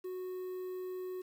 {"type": "tone with quantisation", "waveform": "triangle", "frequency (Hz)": 367.8, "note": "F#4", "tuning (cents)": -10, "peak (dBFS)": -36, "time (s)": [0.04, 1.22], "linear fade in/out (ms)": 10, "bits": 10, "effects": []}